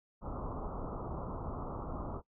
pink low-pass noise, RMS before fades -40 dBFS, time 0.21-2.22 s, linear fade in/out 50 ms, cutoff 1300 Hz, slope 96 dB/octave, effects noise-tail reverb RT60 0.1 s tail -19 dB re dry

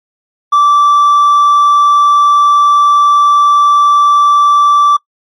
sine tone with hard clipping, 1165 Hz, D6, 14 cents flat, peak -5 dBFS, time 0.52-4.97 s, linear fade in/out 10 ms, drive 2 dB, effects noise-tail reverb RT60 0.1 s tail -24 dB re dry + MP3 48 kbps

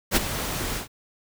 pink noise with ADSR envelope, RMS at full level -17 dBFS, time 0.11-0.88 s, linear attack 56 ms, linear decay 19 ms, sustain -12 dB, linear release 120 ms, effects none

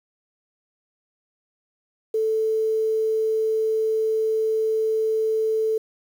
sine tone with quantisation, 440 Hz, A4, in tune, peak -19 dBFS, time 2.14-5.78 s, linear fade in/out 5 ms, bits 8, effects none

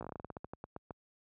slowing click train, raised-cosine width 1 ms, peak -28 dBFS, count 16, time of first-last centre 0.01-0.908 s, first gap 16 ms, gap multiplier 1.17, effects high-pass 60 Hz 12 dB/octave

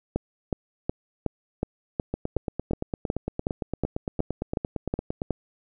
two click trains, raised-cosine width 2 ms, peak -14 / -11 dBFS, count 28 / 15, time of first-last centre 2.14-5.219 / 0.16-5.307 s, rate 8.77 / 2.72 Hz, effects none

